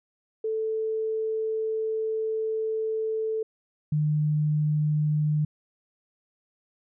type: tone pair in turn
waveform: sine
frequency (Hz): 440 / 151.13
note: A4 / D3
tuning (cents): 0 / +50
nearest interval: octave + perfect fifth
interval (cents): 1850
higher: first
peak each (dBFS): -25 / -21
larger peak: second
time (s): 0.44-3.43 / 3.92-5.45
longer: first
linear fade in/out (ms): 5
effects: none